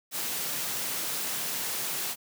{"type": "high-pass noise", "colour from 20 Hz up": "white", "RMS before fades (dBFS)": -32, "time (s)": [0.11, 2.16], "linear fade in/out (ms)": 50, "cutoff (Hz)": 110, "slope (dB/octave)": 96, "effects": []}